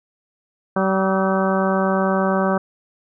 harmonic tone with a mistuned harmonic, 191.4 Hz, G3, 41 cents flat, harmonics 1 / 2 / 3 / 4 / 5 / 6 / 7 / 8, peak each -20 / -24 / -22 / -26 / -28 / -27 / -29 / -29 dBFS, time 0.76-2.58 s, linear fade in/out 5 ms, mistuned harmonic 7, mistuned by -62 cents, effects none

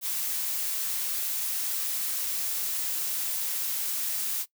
blue noise, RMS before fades -30 dBFS, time 0.01-4.46 s, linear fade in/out 50 ms, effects noise-tail reverb RT60 0.1 s tail -20 dB re dry

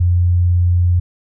sine tone, 88.2 Hz, F2, 18 cents sharp, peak -10 dBFS, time 0-1 s, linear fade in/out 10 ms, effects none

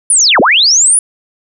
sine linear two-way sweep, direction down then up, 10070 to 178.2 to 10070 Hz, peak -5 dBFS, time 0.1-0.99 s, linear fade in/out 2 ms, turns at 0.4 s, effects none

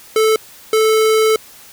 square tone bursts at uneven times, 437.8 Hz, A4, 9 cents flat, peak -11 dBFS, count 2, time 0.16-0.36 / 0.73-1.36 s, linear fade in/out 2 ms, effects white hiss -41 dBFS RMS until 1.72 s

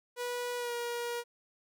sawtooth tone with pitch glide, 488 to 476.6 Hz, B4 to A#4, -21 to +38 cents, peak -30 dBFS, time 0.16-1.24 s, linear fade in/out 50 ms, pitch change -41 cents, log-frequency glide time 0.57-0.73 s, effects none

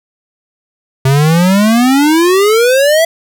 square exponential sweep, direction up, 130.81 to 671 Hz, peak -7 dBFS, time 1.05-3.05 s, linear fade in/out 5 ms, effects none

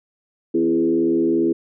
sine tone with frequency modulation, 334.5 Hz, E4, 25 cents sharp, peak -15 dBFS, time 0.54-1.53 s, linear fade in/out 10 ms, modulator 77.4 Hz, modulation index 1, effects none

